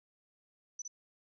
sine tone with echo, 5980 Hz, F#8, 17 cents sharp, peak -38 dBFS, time 0.79-0.82 s, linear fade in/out 5 ms, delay 59 ms, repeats 1, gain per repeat -3 dB, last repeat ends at 0.879 s, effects none

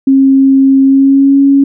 sine tone with pitch glide, 269.6 to 276.9 Hz, C#4 to C#4, -48 to -2 cents, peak -3 dBFS, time 0.07-1.64 s, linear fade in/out 5 ms, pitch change +46 cents, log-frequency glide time 0.82-1.4 s, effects none

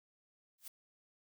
blue noise with exponential growth, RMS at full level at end -42 dBFS, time 0.58-0.68 s, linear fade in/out 5 ms, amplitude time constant 21 ms, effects none

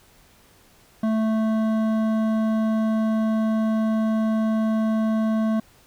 sine tone with hard clipping, 220 Hz, A3, in tune, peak -21 dBFS, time 1.03-5.6 s, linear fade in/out 5 ms, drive 11 dB, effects pink hiss -55 dBFS RMS until 5.86 s

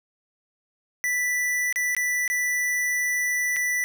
square tone with dropouts, 1975.5 Hz, B6, in tune, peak -23 dBFS, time 1.04-3.84 s, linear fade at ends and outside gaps 0 ms, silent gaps 1.726-1.759 / 1.949-1.966 / 2.278-2.3 / 3.562-3.566 s, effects none

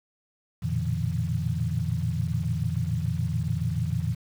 sine tone cluster, 87.5 / 113.5 / 120.4 / 148.8 / 167.8 Hz, F2 / A#2 / B2 / D3 / E3, +4 / -46 / -44 / +23 / +31 cents, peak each -31 dBFS, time 0.62-4.15 s, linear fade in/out 20 ms, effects 8-bit

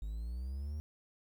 triangle exponential sweep, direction up, 50.9 to 77.6 Hz, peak -35 dBFS, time 0.02-0.8 s, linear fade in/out 0 ms, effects 11-bit

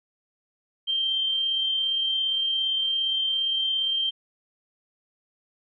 sine tone with amplitude modulation, 3149 Hz, G7, 7 cents sharp, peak -21 dBFS, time 0.87-4.11 s, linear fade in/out 20 ms, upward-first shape sine, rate 37.4 Hz, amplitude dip 30%, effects none

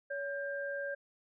sine tone pair together, 564 / 1593.8 Hz, C#5 / G6, +30 / +28 cents, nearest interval octave + tritone, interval 1798 cents, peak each -37 / -39 dBFS, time 0.1-0.95 s, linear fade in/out 10 ms, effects none

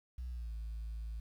sine tone with pitch glide, 61.8 to 55.06 Hz, B1 to A1, +2 to +2 cents, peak -37 dBFS, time 0.18-1.2 s, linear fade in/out 5 ms, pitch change -200 cents, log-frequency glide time 0.28-0.53 s, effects tanh soft clip ceiling -37 dBFS + 11-bit

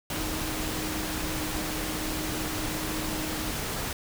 sine tone in noise, 311.1 Hz, D#4, in tune, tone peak -35 dBFS, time 0.14-3.51 s, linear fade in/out 2 ms, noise pink, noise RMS -32 dBFS, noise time 0.1-3.93 s, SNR -6 dB, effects none

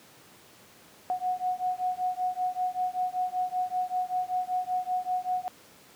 sine beating tone pair, 730 / 735.2 Hz, F#5 / F#5, -24 / -11 cents, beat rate 5.2 Hz, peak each -30 dBFS, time 1.1-5.48 s, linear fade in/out 0 ms, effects pink hiss -54 dBFS RMS until 5.95 s + high-pass 150 Hz 12 dB/octave

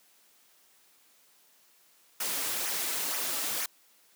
white noise with flanger, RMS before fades -32 dBFS, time 2.2-3.66 s, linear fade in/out 5 ms, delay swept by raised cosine 0.23 to 5.63 ms, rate 2.1 Hz, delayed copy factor -0.6, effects white hiss -63 dBFS RMS until 4.15 s + high-pass 200 Hz 12 dB/octave

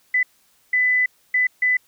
sine tone bursts at uneven times, 2000 Hz, B6, 21 cents sharp, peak -15 dBFS, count 4, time 0.14-0.23 / 0.73-1.06 / 1.34-1.47 / 1.62-1.77 s, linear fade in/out 5 ms, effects white hiss -60 dBFS RMS until 1.87 s

